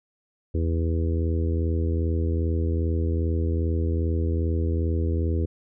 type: harmonic tone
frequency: 82.5 Hz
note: E2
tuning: 2 cents sharp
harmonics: 1 / 2 / 3 / 4 / 5 / 6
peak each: -22 / -36 / -33 / -32 / -34 / -37 dBFS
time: 0.54-5.46 s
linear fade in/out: 10 ms
effects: none